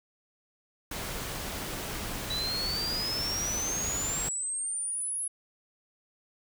pink noise, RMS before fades -36 dBFS, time 0.91-4.29 s, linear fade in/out 5 ms
sine exponential sweep, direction up, 3914 to 10820 Hz, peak -30 dBFS, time 2.3-5.28 s, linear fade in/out 5 ms
effects none

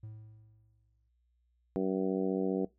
triangle tone with exponential decay, 108.6 Hz, A2, 22 cents flat, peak -39 dBFS, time 0.03-1.09 s, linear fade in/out 5 ms, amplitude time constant 230 ms
harmonic tone, 95 Hz, F#2, 46 cents sharp, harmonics 2 / 3 / 4 / 5 / 6 / 7 / 8, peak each -34 / -34 / -34 / -36 / -46 / -43 / -49 dBFS, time 1.76-2.65 s, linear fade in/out 0 ms
effects noise-tail reverb RT60 0.2 s tail -21 dB re dry + added 60 Hz sine -70 dBFS peak until 2.78 s

